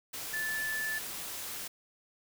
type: tone in noise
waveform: sine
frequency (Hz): 1746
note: A6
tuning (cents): -14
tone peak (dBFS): -32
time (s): 0.33-0.99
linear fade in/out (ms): 10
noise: white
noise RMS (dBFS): -40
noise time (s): 0.13-1.68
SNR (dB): +5
effects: none